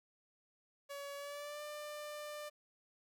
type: tone with pitch glide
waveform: sawtooth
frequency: 565 to 595.5 Hz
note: C#5 to D5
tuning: +33 to +24 cents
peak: -40 dBFS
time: 0.89-2.5 s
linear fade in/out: 20 ms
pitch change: +91 cents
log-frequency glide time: 1.16-1.62 s
effects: 13-bit